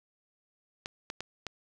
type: clicks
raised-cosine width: 0.2 ms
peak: -19 dBFS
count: 4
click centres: 0.859 / 1.101 / 1.206 / 1.467 s
effects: none